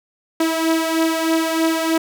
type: beating tone pair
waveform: sawtooth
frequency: 323.7 / 326.9 Hz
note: E4 / E4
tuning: -31 / -14 cents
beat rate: 3.2 Hz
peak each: -14 / -18 dBFS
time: 0.4-1.98 s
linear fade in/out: 5 ms
effects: none